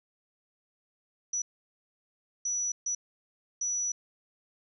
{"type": "tone bursts at uneven times", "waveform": "sine", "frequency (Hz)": 5900, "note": "F#8", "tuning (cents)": -6, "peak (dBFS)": -28, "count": 4, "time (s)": [[1.33, 1.42], [2.45, 2.72], [2.86, 2.95], [3.61, 3.92]], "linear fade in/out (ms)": 5, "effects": []}